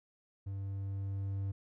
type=tone with level ramp; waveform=triangle; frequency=98 Hz; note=G2; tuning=in tune; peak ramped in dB=-35 to -31 dBFS; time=0.46-1.52 s; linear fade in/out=10 ms; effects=none